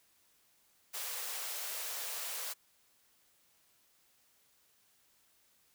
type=high-pass noise; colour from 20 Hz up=white; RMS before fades=-40 dBFS; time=0.93-2.54 s; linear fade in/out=20 ms; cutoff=440 Hz; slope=48 dB/octave; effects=white hiss -70 dBFS RMS until 5.74 s